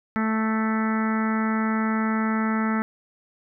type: harmonic tone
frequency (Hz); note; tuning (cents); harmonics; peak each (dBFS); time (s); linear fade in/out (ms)
220; A3; 0; 1 / 2 / 3 / 4 / 5 / 6 / 7 / 8 / 9 / 10; -22 / -35 / -38 / -33 / -39 / -30 / -38 / -36 / -36 / -43; 0.16-2.82; 0
effects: none